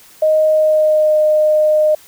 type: tone with pitch glide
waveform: sine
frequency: 622.3 to 613 Hz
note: D#5 to D#5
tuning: 0 to -26 cents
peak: -9 dBFS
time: 0.22-1.95 s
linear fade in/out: 5 ms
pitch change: -26 cents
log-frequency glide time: 0.46-1.18 s
effects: white hiss -44 dBFS RMS until 2.07 s